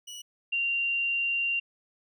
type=tone pair in turn; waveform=25% pulse / sine; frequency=2935 / 2770 Hz; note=F#7 / F7; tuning=-15 / -15 cents; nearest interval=minor second; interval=100 cents; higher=first; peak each=-36 / -25 dBFS; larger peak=second; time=0.07-0.22 / 0.52-1.6 s; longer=second; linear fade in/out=10 ms; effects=none